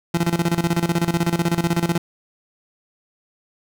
30% pulse tone with tremolo, 170 Hz, F3, 46 cents flat, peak -13 dBFS, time 0.14-1.98 s, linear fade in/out 5 ms, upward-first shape square, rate 16 Hz, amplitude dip 80%, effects none

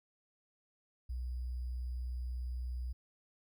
sine tone with sample-and-hold, 61.74 Hz, B1, in tune, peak -36 dBFS, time 1.09-2.93 s, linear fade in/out 10 ms, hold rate 4900 Hz, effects none

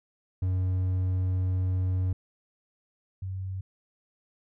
triangle / sine tone pair in turn, 92.5 / 94.77 Hz, F#2 / F#2, 0 / +42 cents, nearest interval unison, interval 42 cents, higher second, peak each -22 / -31 dBFS, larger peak first, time 0.42-2.13 / 3.22-3.61 s, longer first, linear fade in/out 5 ms, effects none

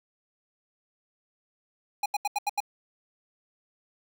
square tone bursts, 821 Hz, G#5, 20 cents flat, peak -25 dBFS, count 6, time 2.03-2.604 s, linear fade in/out 5 ms, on 29 ms, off 80 ms, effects none

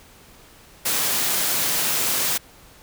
white high-pass noise, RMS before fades -22 dBFS, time 0.85-2.38 s, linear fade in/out 10 ms, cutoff 110 Hz, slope 24 dB/octave, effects pink hiss -49 dBFS RMS until 2.82 s

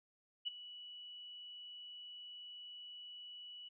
sine tone with ADSR envelope, 2947 Hz, F#7, 8 cents flat, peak -34 dBFS, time 0.45-3.69 s, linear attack 25 ms, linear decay 15 ms, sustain -15 dB, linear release 13 ms, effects none

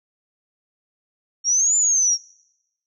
sine exponential two-way sweep, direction up then down, 5520 to 7160 to 5520 Hz, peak -15 dBFS, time 1.44-2.18 s, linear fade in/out 50 ms, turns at 1.76 s, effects noise-tail reverb RT60 0.9 s tail -24 dB re dry

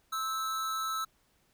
square tone with amplitude modulation, 1308 Hz, E6, 14 cents flat, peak -30 dBFS, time 0.12-1.05 s, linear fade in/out 10 ms, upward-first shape sine, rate 264 Hz, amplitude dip 45%, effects pink hiss -70 dBFS RMS until 1.53 s

